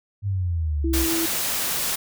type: exponential sweep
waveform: sine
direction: down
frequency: 102.9 to 61.74 Hz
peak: -21 dBFS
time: 0.22-1.07 s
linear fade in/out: 50 ms
type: tone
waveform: sine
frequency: 329.6 Hz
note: E4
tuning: in tune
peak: -23 dBFS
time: 0.84-1.26 s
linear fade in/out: 5 ms
type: noise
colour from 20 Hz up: white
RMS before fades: -25 dBFS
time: 0.93-1.96 s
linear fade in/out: 10 ms
effects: none